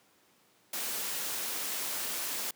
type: noise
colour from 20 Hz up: white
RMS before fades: -35 dBFS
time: 0.73-2.51 s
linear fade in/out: 5 ms
effects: pink hiss -65 dBFS RMS until 2.55 s + high-pass 200 Hz 12 dB/octave